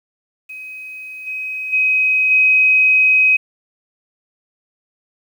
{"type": "tone with level steps", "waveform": "sine", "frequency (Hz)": 2528, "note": "D#7", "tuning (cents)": 27, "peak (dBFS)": [-29, -22, -12, -9], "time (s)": [0.49, 3.37], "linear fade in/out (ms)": 10, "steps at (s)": [1.26, 1.72, 2.3], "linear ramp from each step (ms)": 20, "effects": ["8-bit"]}